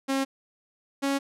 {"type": "tone pair in turn", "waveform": "sawtooth", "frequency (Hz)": [270, 276.6], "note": ["C#4", "C#4"], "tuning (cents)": [-45, -4], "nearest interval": "unison", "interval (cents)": 41, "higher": "second", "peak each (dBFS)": -20, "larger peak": "neither", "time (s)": [[0.08, 0.25], [1.02, 1.19]], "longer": "neither", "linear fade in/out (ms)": 20, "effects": ["low-pass 11000 Hz 12 dB/octave"]}